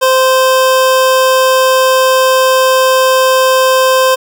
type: tone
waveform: 25% pulse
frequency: 520 Hz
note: C5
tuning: 11 cents flat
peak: -3 dBFS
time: 0.01-4.16 s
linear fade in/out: 20 ms
effects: none